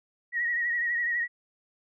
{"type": "tone with vibrato", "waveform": "sine", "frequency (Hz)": 1900, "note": "A#6", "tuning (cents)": 33, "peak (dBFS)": -25, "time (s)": [0.32, 1.28], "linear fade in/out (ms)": 50, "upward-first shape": "triangle", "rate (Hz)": 12, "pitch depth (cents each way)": 55, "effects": []}